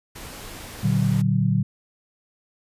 pink noise, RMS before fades -38 dBFS, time 0.15-1.22 s, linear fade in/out 10 ms
sine chord, Bb augmented, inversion none, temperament equal with one note detuned, 116.54 / 146.83 / 188.12 Hz, Bb2 / D3 / F#3, 0 / 0 / +29 cents, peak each -22 dBFS, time 0.83-1.63 s, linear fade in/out 10 ms
effects resampled to 32000 Hz

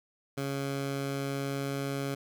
15% pulse tone, 138.5 Hz, C#3, 1 cent flat, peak -25 dBFS, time 0.37-2.15 s, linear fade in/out 10 ms, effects none

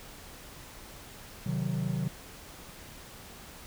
triangle chord, C diminished, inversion none, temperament equal, 130.81 / 155.56 / 185 Hz, C3 / Eb3 / Gb3, 0 / 0 / 0 cents, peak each -31 dBFS, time 1.46-2.08 s, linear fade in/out 5 ms, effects pink hiss -48 dBFS RMS until 3.66 s

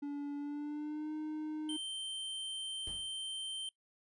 triangle tone with pitch glide, 287.1 to 307.7 Hz, D4 to D#4, -39 to -19 cents, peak -35 dBFS, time 0.02-1.77 s, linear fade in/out 10 ms, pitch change +120 cents, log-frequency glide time 0.37-1.13 s
square tone, 3120 Hz, G7, 9 cents flat, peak -39 dBFS, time 1.69-3.69 s, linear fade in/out 2 ms
brown noise with exponential decay, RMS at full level -45 dBFS, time 2.87-3.18 s, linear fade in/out 2 ms, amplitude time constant 67 ms
effects noise-tail reverb RT60 0.1 s tail -22 dB re dry + resampled to 24000 Hz

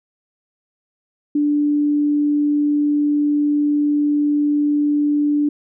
sine tone, 293.5 Hz, D4, 1 cent flat, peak -14 dBFS, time 1.35-5.49 s, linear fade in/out 5 ms, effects none

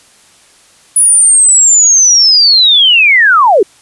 sine linear sweep, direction down, 9956 to 346.5 Hz, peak -3 dBFS, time 0.96-3.63 s, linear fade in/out 5 ms, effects white hiss -44 dBFS RMS until 3.81 s + resampled to 24000 Hz

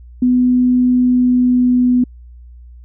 sine tone with pitch glide, 249.6 to 248.2 Hz, B3 to B3, +19 to +9 cents, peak -9 dBFS, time 0.22-2.04 s, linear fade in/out 5 ms, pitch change -10 cents, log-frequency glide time 0.95-1.92 s, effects added 60 Hz sine -35 dBFS peak until 2.84 s

